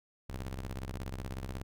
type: ring-modulated tone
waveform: sawtooth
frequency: 65.3 Hz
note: C2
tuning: 3 cents flat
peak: -31 dBFS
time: 0.29-1.63 s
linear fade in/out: 10 ms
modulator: 24.4 Hz
effects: none